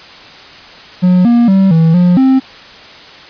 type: tone with pitch steps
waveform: triangle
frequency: 181.2 / 237.3 / 192.8 / 162.8 / 177.8 / 263.8 Hz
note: F#3 / A#3 / G3 / E3 / F3 / C4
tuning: -36 / +31 / -28 / -21 / +31 / +14 cents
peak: -3 dBFS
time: 1.02-2.4 s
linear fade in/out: 20 ms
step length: 230 ms
effects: white hiss -34 dBFS RMS until 3.29 s + resampled to 11025 Hz